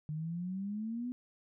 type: exponential sweep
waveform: sine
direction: up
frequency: 150 to 252.1 Hz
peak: -35 dBFS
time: 0.09-1.12 s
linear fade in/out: 0 ms
effects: none